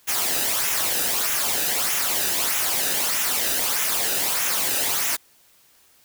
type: noise with flanger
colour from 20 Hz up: white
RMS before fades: -23 dBFS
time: 0.07-5.17 s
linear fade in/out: 20 ms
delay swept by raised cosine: 0.22 to 0.93 ms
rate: 1.6 Hz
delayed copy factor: -0.55
effects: white hiss -57 dBFS RMS until 6.04 s